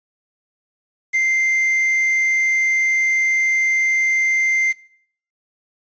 triangle tone with quantisation, 2089 Hz, C7, 3 cents flat, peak -13 dBFS, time 1.13-4.73 s, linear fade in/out 20 ms, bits 6, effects noise-tail reverb RT60 0.6 s tail -20 dB re dry + resampled to 16000 Hz

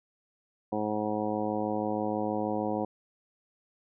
harmonic tone, 106.3 Hz, G#2, 41 cents sharp, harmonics 1 / 2 / 3 / 4 / 5 / 6 / 7 / 8 / 9, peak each -43 / -34 / -34 / -37 / -34 / -44 / -35 / -43 / -40 dBFS, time 0.72-2.85 s, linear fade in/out 5 ms, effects none

